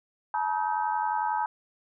sine tone cluster, 861 / 952 / 1270 / 1550 Hz, A5 / A#5 / D#6 / G6, -38 / +36 / +35 / -20 cents, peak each -28 / -29 / -36 / -37 dBFS, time 0.34-1.46 s, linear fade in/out 2 ms, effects none

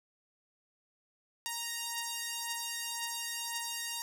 5% pulse beating tone pair, 932.3 / 934.2 Hz, A#5 / A#5, 0 / +3 cents, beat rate 1.9 Hz, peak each -29 / -25 dBFS, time 1.46-4.02 s, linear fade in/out 0 ms, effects none

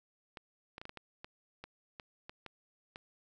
clicks, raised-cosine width 0.3 ms, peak -29 dBFS, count 12, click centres 0.372 / 0.781 / 0.815 / 0.854 / 0.894 / 0.973 / 1.245 / 1.64 / 1.998 / 2.295 / 2.463 / 2.959 s, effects none

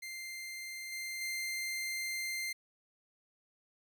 sawtooth tone with level steps, 2093 Hz, C7, in tune, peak -38 / -35 / -32 dBFS, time 0.02-2.53 s, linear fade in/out 10 ms, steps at 0.92 / 1.21 s, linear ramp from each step 5 ms, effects 12-bit

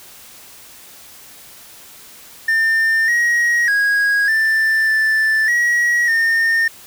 triangle tone with pitch steps, 1800 / 1893 / 1648 / 1773 / 1762 / 1909 / 1823 Hz, A6 / A#6 / G#6 / A6 / A6 / A#6 / A#6, +39 / +26 / -14 / +13 / +2 / +41 / -39 cents, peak -11 dBFS, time 2.48-6.68 s, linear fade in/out 5 ms, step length 600 ms, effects white hiss -41 dBFS RMS until 6.86 s

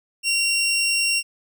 20% pulse tone, 2750 Hz, F7, 27 cents flat, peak -14 dBFS, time 0.23-1.23 s, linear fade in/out 50 ms, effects none

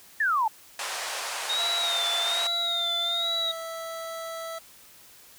sine exponential sweep, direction down, 1828 to 838 Hz, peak -21 dBFS, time 0.2-0.48 s, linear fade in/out 5 ms
pink band-pass noise, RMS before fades -33 dBFS, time 0.79-2.47 s, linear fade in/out 2 ms, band 630 to 10000 Hz, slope 24 dB/octave
sine tone with vibrato, 3702 Hz, A#7, 13 cents flat, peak -25 dBFS, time 1.49-3.52 s, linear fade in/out 10 ms, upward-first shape sine, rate 1.2 Hz, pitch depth 94 cents each way
25% pulse tone with pitch glide, 687 to 657.5 Hz, F5 to E5, -29 to -5 cents, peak -30 dBFS, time 1.58-4.59 s, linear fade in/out 10 ms, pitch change -76 cents, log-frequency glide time 3.14-3.52 s
effects white hiss -52 dBFS RMS until 5.38 s

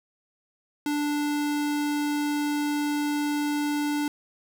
square tone, 293.7 Hz, D4, in tune, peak -25 dBFS, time 0.86-4.08 s, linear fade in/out 2 ms, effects none

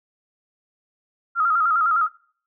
sine tone with vibrato, 1319 Hz, E6, 1 cent sharp, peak -16 dBFS, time 1.35-2.09 s, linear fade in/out 50 ms, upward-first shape square, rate 9.8 Hz, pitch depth 78 cents each way, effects noise-tail reverb RT60 0.5 s tail -21 dB re dry

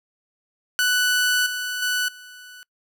sawtooth tone with level steps, 1487 Hz, F#6, 8 cents sharp, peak -14 / -22 / -17 / -37 dBFS, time 0.79-2.63 s, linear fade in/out 0 ms, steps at 1.46 / 1.82 / 2.08 s, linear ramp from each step 5 ms, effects noise-tail reverb RT60 0.1 s tail -25 dB re dry

